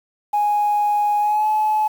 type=tone with pitch glide; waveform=sine; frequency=830.6 to 856.9 Hz; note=G#5 to A5; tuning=0 to -46 cents; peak=-14 dBFS; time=0.33-1.88 s; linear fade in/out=10 ms; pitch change=+54 cents; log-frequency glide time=1.2-1.47 s; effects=tanh soft clip ceiling -12 dBFS + 7-bit